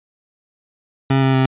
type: tone with pitch steps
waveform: 25% pulse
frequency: 134.9 / 133.35 / 131.82 Hz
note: C#3 / C3 / C3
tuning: -47 / +33 / +13 cents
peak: -9 dBFS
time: 1.1-1.46 s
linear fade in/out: 5 ms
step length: 120 ms
effects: resampled to 8000 Hz